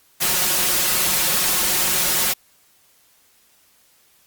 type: noise with comb filter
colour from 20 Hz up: white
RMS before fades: -19 dBFS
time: 0.2-2.34 s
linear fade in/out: 20 ms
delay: 5.5 ms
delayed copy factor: +0.9
effects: white hiss -57 dBFS RMS until 4.26 s + Opus 48 kbps